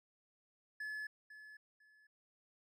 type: tone with echo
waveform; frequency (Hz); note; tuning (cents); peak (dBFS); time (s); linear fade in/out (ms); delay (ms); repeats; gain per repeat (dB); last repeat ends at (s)
triangle; 1716; A6; -44; -39; 0.8-1.07; 5; 500; 2; -12; 2.07
effects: none